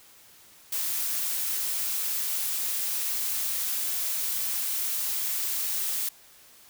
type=noise; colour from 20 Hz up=blue; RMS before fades=-29 dBFS; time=0.72-6.09 s; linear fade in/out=5 ms; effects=white hiss -54 dBFS RMS until 6.69 s